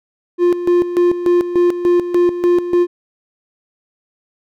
triangle tone with tremolo, 351.5 Hz, F4, 11 cents sharp, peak -7 dBFS, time 0.38-2.87 s, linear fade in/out 50 ms, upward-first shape square, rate 3.4 Hz, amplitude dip 70%, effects none

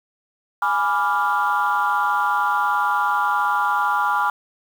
sine chord, G# diminished seventh, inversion none, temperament equal, 830.6 / 987.8 / 1174.7 / 1396.9 Hz, G#5 / B5 / D6 / F6, 0 / 0 / 0 / 0 cents, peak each -22 dBFS, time 0.62-4.3 s, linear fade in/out 2 ms, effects tanh soft clip ceiling -10 dBFS + 7-bit

